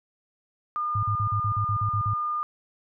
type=tone; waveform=sine; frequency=1212 Hz; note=D#6; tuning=46 cents flat; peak=-25 dBFS; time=0.76-2.43 s; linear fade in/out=0 ms
type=tone bursts; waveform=sine; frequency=103.83 Hz; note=G#2; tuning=in tune; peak=-24 dBFS; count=10; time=0.95-2.138 s; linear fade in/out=5 ms; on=81 ms; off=42 ms
effects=none